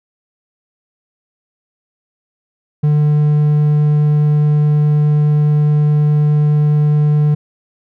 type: tone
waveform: triangle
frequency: 149.2 Hz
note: D3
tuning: 28 cents sharp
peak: -7 dBFS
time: 2.83-7.35 s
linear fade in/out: 10 ms
effects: none